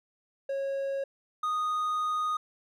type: tone pair in turn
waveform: triangle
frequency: 548 / 1239.1 Hz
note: C#5 / D#6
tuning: -20 / -8 cents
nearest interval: octave + major second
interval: 1412 cents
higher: second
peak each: -27 / -25 dBFS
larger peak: second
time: 0.49-1.04 / 1.43-2.37 s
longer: second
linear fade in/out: 5 ms
effects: none